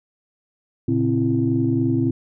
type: tone cluster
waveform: sine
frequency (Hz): 115.3 / 138.8 / 262.9 / 333.5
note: A#2 / C#3 / C4 / E4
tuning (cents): -19 / +3 / +8 / +20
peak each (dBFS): -22 / -26 / -20 / -22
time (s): 0.88-2.11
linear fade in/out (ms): 5
effects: tanh soft clip ceiling -7 dBFS